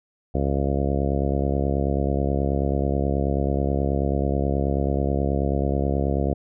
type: harmonic tone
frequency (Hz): 69.3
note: C#2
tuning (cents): 0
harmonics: 1 / 2 / 3 / 4 / 5 / 6 / 7 / 8 / 9 / 10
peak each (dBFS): -24 / -27 / -29 / -30 / -31 / -32 / -32 / -33 / -34 / -34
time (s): 0.34-6.34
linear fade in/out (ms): 10
effects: none